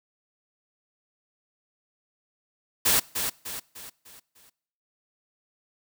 white noise with echo, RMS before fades -21 dBFS, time 2.85-3 s, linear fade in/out 10 ms, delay 300 ms, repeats 5, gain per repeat -7 dB, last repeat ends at 4.5 s, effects noise-tail reverb RT60 0.7 s tail -24 dB re dry

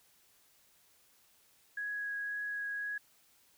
sine tone with vibrato, 1661.2 Hz, G#6, in tune, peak -35 dBFS, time 1.77-2.98 s, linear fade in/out 5 ms, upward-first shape triangle, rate 1.9 Hz, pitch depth 10 cents each way, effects white hiss -67 dBFS RMS until 3.57 s

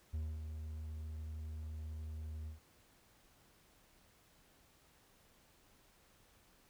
triangle tone with ADSR envelope, 77.78 Hz, D#2, in tune, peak -34 dBFS, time 0.13-2.6 s, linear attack 13 ms, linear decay 240 ms, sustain -6 dB, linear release 130 ms, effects pink hiss -68 dBFS RMS until 6.69 s

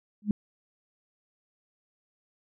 sine tone with exponential growth, 208.3 Hz, G#3, 5 cents sharp, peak -17 dBFS, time 0.22-0.31 s, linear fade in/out 2 ms, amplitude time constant 18 ms, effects none

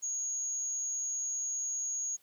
sine tone, 6645 Hz, G#8, in tune, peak -32 dBFS, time 0.02-2.17 s, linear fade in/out 20 ms, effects white hiss -67 dBFS RMS until 2.22 s + high-pass 100 Hz 12 dB/octave

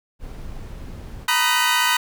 brown noise, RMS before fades -34 dBFS, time 0.19-1.28 s, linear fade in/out 50 ms
20% pulse chord, B major seventh, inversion third, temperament equal with one note detuned, 932.3 / 987.8 / 1244.5 / 1511.9 Hz, A#5 / B5 / D#6 / F#6, 0 / 0 / 0 / +37 cents, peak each -19 / -16 / -19 / -17 dBFS, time 1.28-1.97 s, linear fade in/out 5 ms
effects none

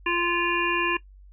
harmonic tone, 346.5 Hz, F4, 14 cents flat, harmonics 1 / 3 / 5 / 7 / 8, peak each -28 / -28 / -28 / -28 / -28 dBFS, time 0.06-0.97 s, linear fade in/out 5 ms, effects noise-tail reverb RT60 0.1 s tail -18 dB re dry + added 48 Hz sine -46 dBFS peak until 1.32 s

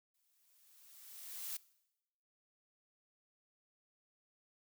blue noise with exponential growth, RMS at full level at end -41 dBFS, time 0.14-1.57 s, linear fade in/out 5 ms, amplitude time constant 310 ms, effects noise-tail reverb RT60 0.9 s tail -21 dB re dry

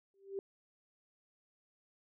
sine tone with exponential growth, 392 Hz, G4, in tune, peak -33 dBFS, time 0.14-0.39 s, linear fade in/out 1 ms, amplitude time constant 53 ms, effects none

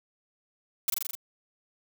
blue noise with echo, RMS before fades -25 dBFS, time 0.88-0.9 s, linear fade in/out 2 ms, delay 42 ms, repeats 6, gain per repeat -2 dB, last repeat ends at 1.152 s, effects none

